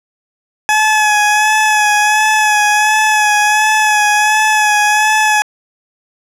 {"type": "tone with vibrato", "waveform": "20% pulse", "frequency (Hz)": 849, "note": "G#5", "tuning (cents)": 38, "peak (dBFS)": -4, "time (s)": [0.69, 5.42], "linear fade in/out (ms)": 0, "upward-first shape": "sine", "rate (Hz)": 1.4, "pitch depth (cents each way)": 28, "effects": ["low-pass 11000 Hz 12 dB/octave"]}